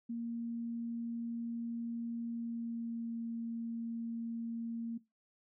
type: tone with pitch glide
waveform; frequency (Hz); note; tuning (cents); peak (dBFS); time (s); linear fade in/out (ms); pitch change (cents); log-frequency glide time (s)
sine; 233.1 to 230.7; A#3 to A#3; 0 to -18; -36; 0.09-4.98; 10; -18; 2.27-3.22
effects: noise-tail reverb RT60 0.2 s tail -18 dB re dry